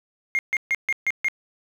sine tone bursts, 2130 Hz, C7, 30 cents sharp, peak -17 dBFS, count 6, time 0.35-1.284 s, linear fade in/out 0 ms, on 39 ms, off 140 ms, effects tanh soft clip ceiling -17 dBFS + 8-bit

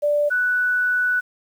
sine tone pair in turn, 587.3 / 1482.9 Hz, D5 / F#6, 0 / +3 cents, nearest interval octave + major third, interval 1603 cents, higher second, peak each -16 / -17 dBFS, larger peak first, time 0.02-0.3 / 0.3-1.21 s, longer second, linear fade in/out 20 ms, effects 8-bit

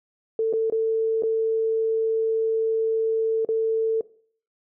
sine tone with dropouts, 446.1 Hz, A4, 24 cents sharp, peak -19 dBFS, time 0.39-4.01 s, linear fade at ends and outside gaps 2 ms, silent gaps 0.528-0.535 / 0.7-0.723 / 1.224-1.234 / 3.449-3.488 s, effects noise-tail reverb RT60 0.5 s tail -19 dB re dry

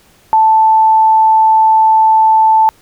sine tone, 880 Hz, A5, in tune, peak -5 dBFS, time 0.33-2.69 s, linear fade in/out 0 ms, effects pink hiss -48 dBFS RMS until 2.81 s

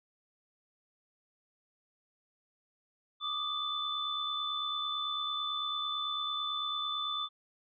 sine tone cluster, 1163 / 1232 / 3517 Hz, D6 / D#6 / A7, -17 / -17 / -1 cents, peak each -40 / -39 / -34 dBFS, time 3.2-7.29 s, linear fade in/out 50 ms, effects none

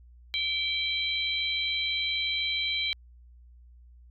sine tone cluster, 2317 / 3173 / 3966 Hz, D7 / G7 / B7, -24 / +20 / +7 cents, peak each -31 dBFS, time 0.34-2.93 s, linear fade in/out 0 ms, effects added 60 Hz sine -50 dBFS peak until 4.1 s

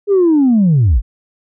sine linear sweep, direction down, 415.3 to 38.89 Hz, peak -6 dBFS, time 0.07-1.02 s, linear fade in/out 50 ms, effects tanh soft clip ceiling -5 dBFS

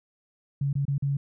sine tone with dropouts, 140 Hz, C#3, 18 cents sharp, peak -23 dBFS, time 0.61-1.17 s, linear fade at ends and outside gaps 5 ms, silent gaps 0.73-0.753 / 0.853-0.88 / 0.981-1.023 s, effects none

